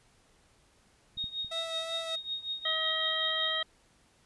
sine tone with tremolo, 3729 Hz, A#7, in tune, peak -30 dBFS, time 1.17-3.56 s, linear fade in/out 10 ms, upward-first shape triangle, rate 5.4 Hz, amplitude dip 90%
clicks, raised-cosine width 5 ms, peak -40 / -33 / -39 dBFS, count 3, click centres 1.171 / 1.242 / 1.446 s
sawtooth tone with vibrato, 655 Hz, E5, 11 cents flat, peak -33 dBFS, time 1.51-2.16 s, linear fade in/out 10 ms, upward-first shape sine, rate 2.8 Hz, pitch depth 14 cents each way
harmonic tone, 637 Hz, D#5, 41 cents sharp, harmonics 1 / 2 / 3 / 5 / 6, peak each -39 / -38 / -35 / -32 / -36 dBFS, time 2.65-3.63 s, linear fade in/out 5 ms
effects pink hiss -65 dBFS RMS until 4.25 s + resampled to 24000 Hz

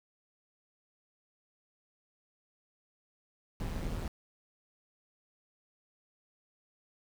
brown noise with amplitude modulation, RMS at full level -33 dBFS, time 3.6-4.08 s, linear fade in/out 2 ms, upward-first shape sine, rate 162 Hz, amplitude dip 65%, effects none

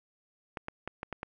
clicks, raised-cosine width 0.5 ms, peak -21 dBFS, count 6, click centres 0.572 / 0.684 / 0.876 / 1.031 / 1.127 / 1.231 s, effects none

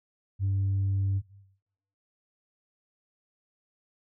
sine tone, 97.6 Hz, G2, 7 cents flat, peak -22 dBFS, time 0.39-1.22 s, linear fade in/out 50 ms, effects noise-tail reverb RT60 0.8 s tail -21 dB re dry + tanh soft clip ceiling -22 dBFS

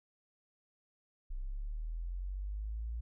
sine linear sweep, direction up, 30.87 to 58.27 Hz, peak -36 dBFS, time 1.3-3.01 s, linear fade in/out 10 ms, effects none

